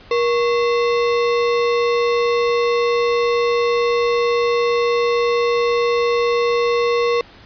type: tone with sample-and-hold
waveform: sine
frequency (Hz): 474.5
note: A#4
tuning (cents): +31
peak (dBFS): -14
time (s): 0.11-7.21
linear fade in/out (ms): 2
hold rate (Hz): 1575
effects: pink hiss -44 dBFS RMS until 7.45 s + resampled to 11025 Hz